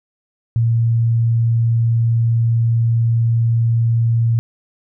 sine tone, 115.6 Hz, A#2, 14 cents flat, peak -12 dBFS, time 0.56-4.39 s, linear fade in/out 0 ms, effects none

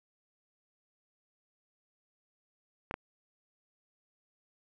clicks, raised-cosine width 0.5 ms, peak -20 / -19 dBFS, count 2, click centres 2.911 / 2.941 s, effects none

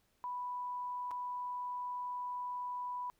sine tone with dropouts, 987.8 Hz, B5, in tune, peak -37 dBFS, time 0.24-3.1 s, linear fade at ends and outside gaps 0 ms, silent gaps 1.109-1.114 s, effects pink hiss -75 dBFS RMS until 3.19 s

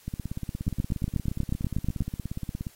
two click trains, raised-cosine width 5 ms, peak -13 / -19 dBFS, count 12 / 45, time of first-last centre 0.68-2.007 / 0.08-2.668 s, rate 8.29 / 17 Hz, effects white hiss -56 dBFS RMS until 2.75 s + AAC 48 kbps

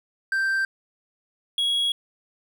triangle tone pair in turn, 1568 / 3322 Hz, G6 / G#7, 0 / 0 cents, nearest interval octave + minor second, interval 1300 cents, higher second, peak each -19 dBFS, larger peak neither, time 0.32-0.65 / 1.58-1.92 s, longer second, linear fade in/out 2 ms, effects none

